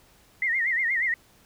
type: tone with vibrato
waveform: sine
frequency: 1975.5 Hz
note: B6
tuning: in tune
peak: -22 dBFS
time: 0.42-1.14 s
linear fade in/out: 2 ms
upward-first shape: sine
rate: 8.4 Hz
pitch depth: 140 cents each way
effects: pink hiss -58 dBFS RMS until 1.45 s